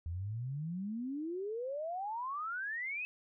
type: exponential sweep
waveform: sine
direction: up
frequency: 80 to 2591 Hz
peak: -36 dBFS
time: 0.06-3.05 s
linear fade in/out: 0 ms
effects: none